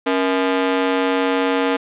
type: ring-modulated tone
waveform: sawtooth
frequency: 374 Hz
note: F#4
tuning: 19 cents sharp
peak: -9 dBFS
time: 0.06-1.77 s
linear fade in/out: 10 ms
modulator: 98.6 Hz
effects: resampled to 8000 Hz + 8-bit